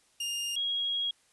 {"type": "tone pair in turn", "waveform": ["sawtooth", "sine"], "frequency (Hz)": [2818, 3296], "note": ["F7", "G#7"], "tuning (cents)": [15, -14], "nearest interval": "minor third", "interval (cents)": 271, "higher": "second", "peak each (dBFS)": -28, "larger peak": "neither", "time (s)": [[0.2, 0.56], [0.56, 1.11]], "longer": "second", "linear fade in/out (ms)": 5, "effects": ["white hiss -66 dBFS RMS until 1.32 s", "resampled to 24000 Hz"]}